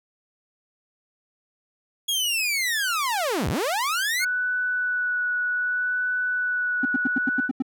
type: linear two-way sweep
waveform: sawtooth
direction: down then up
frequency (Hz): 3340 to 55.4 to 2222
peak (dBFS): -19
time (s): 2.08-4.25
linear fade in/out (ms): 10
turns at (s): 3.49
type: tone with vibrato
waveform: sine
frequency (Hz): 1480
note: F#6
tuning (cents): 0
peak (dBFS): -22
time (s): 4.19-7.5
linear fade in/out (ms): 50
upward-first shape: sine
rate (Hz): 0.64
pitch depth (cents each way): 12
type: tone bursts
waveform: triangle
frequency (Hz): 261.6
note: C4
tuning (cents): 0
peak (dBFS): -18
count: 8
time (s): 6.83-7.623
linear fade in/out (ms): 5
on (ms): 23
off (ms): 87
effects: none